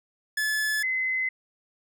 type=tone pair in turn; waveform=45% pulse / sine; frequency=1723 / 2044 Hz; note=A6 / C7; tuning=-37 / -41 cents; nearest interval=minor third; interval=296 cents; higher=second; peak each=-24 dBFS; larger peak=neither; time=0.37-0.83 / 0.83-1.29 s; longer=neither; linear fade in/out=5 ms; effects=none